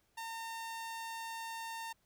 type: tone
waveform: sawtooth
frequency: 910 Hz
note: A#5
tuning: 42 cents flat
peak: -37 dBFS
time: 0.17-1.93 s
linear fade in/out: 10 ms
effects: pink hiss -75 dBFS RMS until 2.05 s